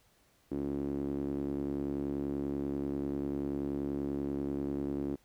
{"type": "tone with band-pass filter", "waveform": "sawtooth", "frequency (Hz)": 70.3, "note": "C#2", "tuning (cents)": 25, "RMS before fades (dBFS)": -35, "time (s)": [0.51, 5.16], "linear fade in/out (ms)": 10, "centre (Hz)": 310, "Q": 4.2, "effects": ["pink hiss -68 dBFS RMS until 5.24 s"]}